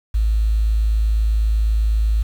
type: tone with quantisation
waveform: sine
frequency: 54 Hz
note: A1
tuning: 32 cents flat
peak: -14 dBFS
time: 0.14-2.23 s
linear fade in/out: 10 ms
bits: 7
effects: none